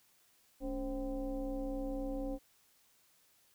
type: tone with frequency modulation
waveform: sine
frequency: 280 Hz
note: C#4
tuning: 18 cents sharp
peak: -35 dBFS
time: 0.6-2.39 s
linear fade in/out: 50 ms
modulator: 248 Hz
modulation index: 1.2
effects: white hiss -69 dBFS RMS until 3.54 s